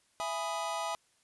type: chord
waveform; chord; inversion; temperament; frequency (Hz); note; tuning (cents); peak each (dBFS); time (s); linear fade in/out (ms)
square; E major seventh; none; equal with one note detuned; 664.2 / 830.6 / 987.8 / 1244.5; E5 / G#5 / B5 / D#6; +13 / 0 / 0 / 0; -39 / -39 / -40 / -40; 0.2-0.95; 0
effects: white hiss -70 dBFS RMS until 1.23 s + resampled to 24000 Hz